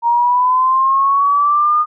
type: linear sweep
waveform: sine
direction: up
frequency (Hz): 932.3 to 1227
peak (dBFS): -10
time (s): 0.02-1.86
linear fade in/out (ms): 50
effects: none